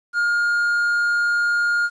triangle tone, 1418 Hz, F6, 26 cents sharp, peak -15 dBFS, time 0.13-1.9 s, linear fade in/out 50 ms, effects resampled to 22050 Hz + 9-bit

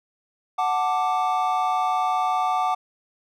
triangle chord, D major, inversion first, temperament equal, 740 / 880 / 1174.7 Hz, F#5 / A5 / D6, 0 / 0 / 0 cents, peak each -21 / -25 / -23 dBFS, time 0.58-2.75 s, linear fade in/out 10 ms, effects none

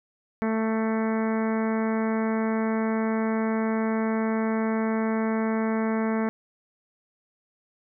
harmonic tone, 221.6 Hz, A3, 13 cents sharp, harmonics 1 / 2 / 3 / 4 / 5 / 6 / 7 / 8 / 9 / 10, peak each -24 / -30 / -34 / -36 / -38 / -40 / -41 / -42 / -43 / -44 dBFS, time 0.42-6.29 s, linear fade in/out 0 ms, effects none

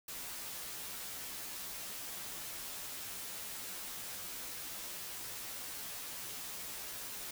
white noise with comb filter, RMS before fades -44 dBFS, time 0.08-7.31 s, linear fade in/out 5 ms, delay 13 ms, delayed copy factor -0.9, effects none

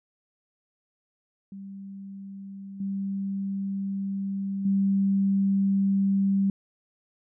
sine tone with level steps, 196 Hz, G3, in tune, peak -37 / -27 / -20 dBFS, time 1.52-6.5 s, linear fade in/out 2 ms, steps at 2.8 / 4.65 s, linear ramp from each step 5 ms, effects none

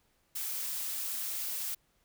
blue noise, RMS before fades -36 dBFS, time 0.35-1.75 s, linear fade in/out 10 ms, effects pink hiss -72 dBFS RMS until 2.04 s

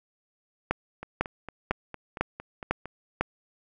two click trains, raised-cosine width 0.5 ms, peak -9 / -22 dBFS, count 6 / 9, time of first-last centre 0.71-3.21 / 1.03-2.856 s, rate 2 / 4.38 Hz, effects none

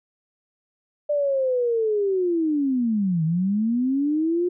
sine linear two-way sweep, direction down then up, 595 to 155.5 to 360.7 Hz, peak -19 dBFS, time 1.09-4.49 s, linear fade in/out 10 ms, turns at 3.24 s, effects none

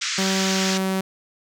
white band-pass noise, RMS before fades -26 dBFS, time 0.01-0.78 s, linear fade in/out 10 ms, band 1300 to 6900 Hz, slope 48 dB/octave
sawtooth tone with pitch glide, 191.3 to 190.09 Hz, G3 to F#3, -42 to +47 cents, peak -17 dBFS, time 0.18-1.01 s, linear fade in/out 5 ms, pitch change -11 cents, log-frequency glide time 0.37-0.68 s
effects none

